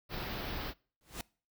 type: band-stop noise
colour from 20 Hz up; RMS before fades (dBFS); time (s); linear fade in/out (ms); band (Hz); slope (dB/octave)
pink; -39; 0.09-0.74; 50; 5100 to 14000; 48
type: noise with exponential growth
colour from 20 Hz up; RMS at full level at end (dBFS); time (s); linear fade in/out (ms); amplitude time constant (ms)
pink; -36; 1.01-1.21; 1; 43
effects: noise-tail reverb RT60 0.4 s tail -24 dB re dry